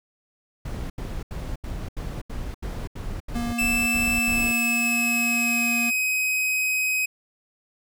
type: noise bursts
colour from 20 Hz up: brown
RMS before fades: -31 dBFS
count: 12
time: 0.65-4.519 s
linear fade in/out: 5 ms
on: 250 ms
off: 79 ms
type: tone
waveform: square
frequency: 236.4 Hz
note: A#3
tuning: 24 cents sharp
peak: -27 dBFS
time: 3.34-5.91 s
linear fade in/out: 20 ms
type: tone with pitch glide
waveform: 45% pulse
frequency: 2637 to 2524 Hz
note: E7 to D#7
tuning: 0 to +24 cents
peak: -21 dBFS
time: 3.58-7.06 s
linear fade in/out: 10 ms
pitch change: -76 cents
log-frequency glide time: 4.2-5.79 s
effects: none